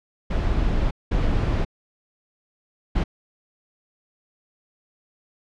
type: noise bursts at uneven times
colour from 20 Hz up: brown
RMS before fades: -21 dBFS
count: 3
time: 0.3-0.91 / 1.11-1.65 / 2.95-3.04 s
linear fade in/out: 10 ms
effects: low-pass 4000 Hz 12 dB/octave